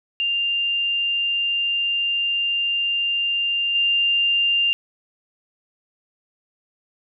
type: tone with level steps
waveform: sine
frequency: 2794 Hz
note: F7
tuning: in tune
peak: -19 / -16 dBFS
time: 0.2-4.73 s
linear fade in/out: 0 ms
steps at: 3.75 s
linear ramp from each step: 2 ms
effects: none